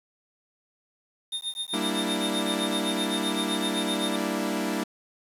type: tone with tremolo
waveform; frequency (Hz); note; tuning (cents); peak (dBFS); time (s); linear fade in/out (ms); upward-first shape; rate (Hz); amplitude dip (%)
square; 3653; A#7; -36; -27; 1.32-4.16; 5; triangle; 7.8; 100
type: chord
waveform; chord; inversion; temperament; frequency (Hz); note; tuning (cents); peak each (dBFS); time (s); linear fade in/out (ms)
sawtooth; E half-diminished seventh; first; equal; 196 / 233.1 / 293.7 / 329.6; G3 / Bb3 / D4 / E4; 0 / 0 / 0 / 0; -28; 1.73-4.84; 10
effects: resampled to 32000 Hz + 8-bit